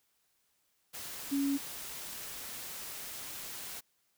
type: tone in noise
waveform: sine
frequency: 278.8 Hz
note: C#4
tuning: 10 cents sharp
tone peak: -28 dBFS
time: 1.31-1.58 s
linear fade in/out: 20 ms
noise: white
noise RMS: -43 dBFS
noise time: 0.93-3.81 s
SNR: +12 dB
effects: white hiss -75 dBFS RMS until 4.17 s